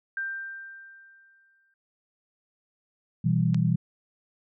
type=tone with exponential decay; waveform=sine; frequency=1575 Hz; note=G6; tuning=8 cents sharp; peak=-27 dBFS; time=0.17-1.74 s; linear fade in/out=2 ms; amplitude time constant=340 ms
type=chord; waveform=sine; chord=E minor; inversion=second; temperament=equal; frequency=123.47 / 164.81 / 196 Hz; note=B2 / E3 / G3; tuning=0 / 0 / 0 cents; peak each=-25 / -23 / -28 dBFS; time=3.24-3.76 s; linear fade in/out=10 ms
type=click; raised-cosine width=0.2 ms; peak=-21 dBFS; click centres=3.545 s
effects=none